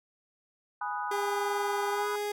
sine chord, G# minor seventh, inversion none, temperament equal, 830.6 / 987.8 / 1244.5 / 1480 Hz, G#5 / B5 / D#6 / F#6, 0 / 0 / 0 / 0 cents, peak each -35 / -36 / -37 / -39 dBFS, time 0.81-2.16 s, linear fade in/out 5 ms
30% pulse tone with pitch glide, 404.5 to 414 Hz, G#4 to G#4, -46 to -5 cents, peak -28 dBFS, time 1.11-2.32 s, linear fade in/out 5 ms, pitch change +41 cents, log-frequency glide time 1.9-2.08 s
effects none

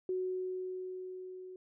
sine tone with level ramp, 370 Hz, F#4, in tune, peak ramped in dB -31 to -45 dBFS, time 0.09-1.56 s, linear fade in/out 2 ms, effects none

